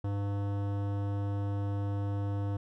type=tone with hard clipping; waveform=sine; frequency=100.5 Hz; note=G2; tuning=44 cents sharp; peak=-32 dBFS; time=0.04-2.57 s; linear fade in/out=5 ms; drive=17 dB; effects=none